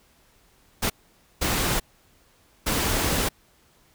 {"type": "noise bursts at uneven times", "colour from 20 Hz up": "pink", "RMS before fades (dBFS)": -24, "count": 3, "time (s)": [[0.82, 0.9], [1.41, 1.8], [2.66, 3.29]], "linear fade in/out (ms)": 10, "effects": ["pink hiss -60 dBFS RMS until 3.94 s"]}